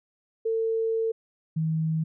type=tone pair in turn; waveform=sine; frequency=450 / 159.4 Hz; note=A4 / D#3; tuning=+39 / +42 cents; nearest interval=octave + tritone; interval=1797 cents; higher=first; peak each=-23 dBFS; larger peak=neither; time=0.45-1.12 / 1.56-2.04 s; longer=first; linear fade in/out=10 ms; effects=none